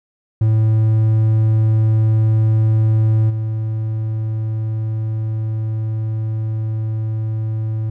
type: tone with level steps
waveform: triangle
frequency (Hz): 109.9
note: A2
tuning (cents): -2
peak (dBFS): -9 / -16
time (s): 0.41-7.9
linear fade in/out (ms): 5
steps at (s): 3.29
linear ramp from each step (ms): 20
effects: none